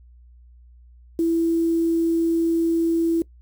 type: tone with quantisation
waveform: sine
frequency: 331.9 Hz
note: E4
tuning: 12 cents sharp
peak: -17 dBFS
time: 1.19-3.22 s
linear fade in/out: 2 ms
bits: 7
effects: noise-tail reverb RT60 0.1 s tail -21 dB re dry + added 60 Hz sine -46 dBFS peak until 3.41 s